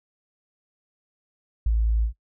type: tone with ADSR envelope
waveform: sine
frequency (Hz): 55.4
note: A1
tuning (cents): +13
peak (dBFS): -16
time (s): 1.66-2.13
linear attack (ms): 5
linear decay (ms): 7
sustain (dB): -2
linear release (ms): 100
effects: noise-tail reverb RT60 0.1 s tail -20 dB re dry + tanh soft clip ceiling -12 dBFS